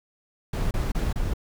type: noise bursts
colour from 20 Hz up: brown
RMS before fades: -25 dBFS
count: 4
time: 0.53-1.337 s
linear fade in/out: 5 ms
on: 180 ms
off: 29 ms
effects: none